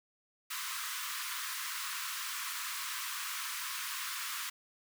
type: high-pass noise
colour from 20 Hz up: pink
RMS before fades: -39 dBFS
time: 0.5-4.5 s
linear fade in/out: 10 ms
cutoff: 1000 Hz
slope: 96 dB/octave
effects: none